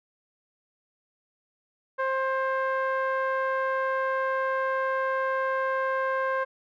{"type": "tone with low-pass filter", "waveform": "sawtooth", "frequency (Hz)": 529, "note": "C5", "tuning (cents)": 19, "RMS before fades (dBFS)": -27, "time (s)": [1.98, 6.45], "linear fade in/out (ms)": 20, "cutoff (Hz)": 1400, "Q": 3.4, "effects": []}